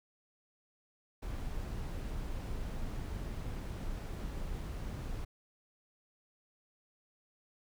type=noise; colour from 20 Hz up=brown; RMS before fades=-39 dBFS; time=1.22-5.25 s; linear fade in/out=10 ms; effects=none